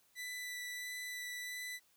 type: tone with vibrato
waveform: sawtooth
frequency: 1982 Hz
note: B6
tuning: 6 cents sharp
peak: -38 dBFS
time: 0.15-1.8 s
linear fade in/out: 50 ms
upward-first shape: sine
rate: 1.5 Hz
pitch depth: 10 cents each way
effects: white hiss -71 dBFS RMS until 1.96 s